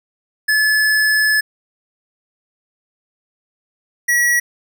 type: tone pair in turn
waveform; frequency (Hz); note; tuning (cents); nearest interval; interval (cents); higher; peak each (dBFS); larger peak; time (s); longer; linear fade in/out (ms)
square; 1722 / 1925.1; A6 / B6; -38 / -45; major second; 193; second; -13; neither; 0.48-1.41 / 4.08-4.4; first; 10
effects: none